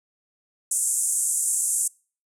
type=band-pass noise; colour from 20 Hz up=white; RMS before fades=-24 dBFS; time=0.71-1.88 s; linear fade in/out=5 ms; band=7300 to 10000 Hz; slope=48 dB/octave; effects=noise-tail reverb RT60 0.4 s tail -26 dB re dry